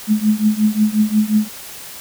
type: tone with tremolo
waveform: sine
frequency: 213.5 Hz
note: G#3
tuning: 48 cents sharp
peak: -8 dBFS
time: 0.07-1.49 s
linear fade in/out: 50 ms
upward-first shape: triangle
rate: 5.6 Hz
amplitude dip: 95%
effects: white hiss -34 dBFS RMS until 2 s